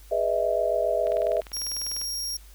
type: chord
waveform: sine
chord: E major seventh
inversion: first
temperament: equal with one note detuned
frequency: 415.3 / 493.9 / 611.9 / 659.3 Hz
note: G#4 / B4 / D#5 / E5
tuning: 0 / 0 / -29 / 0 cents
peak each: -31 / -29 / -26 / -25 dBFS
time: 0.11-1.41 s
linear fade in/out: 10 ms
type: click train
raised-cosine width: 0.3 ms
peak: -25 dBFS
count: 20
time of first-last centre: 1.07-2.015 s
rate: 20.1 Hz
type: tone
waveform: sawtooth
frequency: 5590 Hz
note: F8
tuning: 1 cent sharp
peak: -26 dBFS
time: 1.53-2.37 s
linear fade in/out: 5 ms
effects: added 50 Hz sine -46 dBFS peak until 2.54 s + white hiss -55 dBFS RMS until 2.54 s